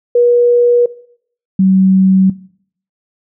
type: tone pair in turn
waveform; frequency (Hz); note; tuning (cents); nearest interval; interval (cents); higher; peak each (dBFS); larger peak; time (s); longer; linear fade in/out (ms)
sine; 482 / 189.74; B4 / F#3; -42 / +44; octave + major third; 1614; first; -6; neither; 0.15-0.86 / 1.59-2.3; neither; 5
effects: noise-tail reverb RT60 0.6 s tail -19 dB re dry